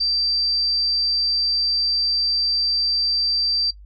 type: tone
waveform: sine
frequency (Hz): 4684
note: D8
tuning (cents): -5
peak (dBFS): -18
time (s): 0-3.71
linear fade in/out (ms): 10
effects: noise-tail reverb RT60 0.1 s tail -20 dB re dry + added 50 Hz sine -40 dBFS peak until 3.85 s